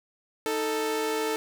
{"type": "tone pair together", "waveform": "sawtooth", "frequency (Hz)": [312.1, 441.4], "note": ["D#4", "A4"], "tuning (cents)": [5, 5], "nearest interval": "tritone", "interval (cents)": 600, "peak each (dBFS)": [-29, -23], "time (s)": [0.46, 1.36], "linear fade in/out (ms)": 0, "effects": []}